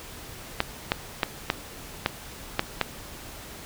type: clicks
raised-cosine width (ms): 0.3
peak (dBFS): -5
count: 7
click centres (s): 0.604 / 0.919 / 1.232 / 1.501 / 2.061 / 2.594 / 2.813
effects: pink hiss -42 dBFS RMS until 3.65 s